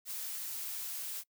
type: noise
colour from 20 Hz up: blue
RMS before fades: -40 dBFS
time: 0.05-1.24 s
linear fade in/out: 50 ms
effects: noise-tail reverb RT60 0.1 s tail -24 dB re dry